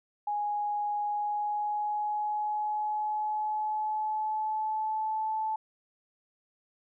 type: tone with pitch glide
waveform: sine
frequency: 830 to 872.3 Hz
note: G#5 to A5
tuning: -1 to -15 cents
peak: -28 dBFS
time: 0.27-5.56 s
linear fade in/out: 5 ms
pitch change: +86 cents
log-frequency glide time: 1.04-5.32 s
effects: none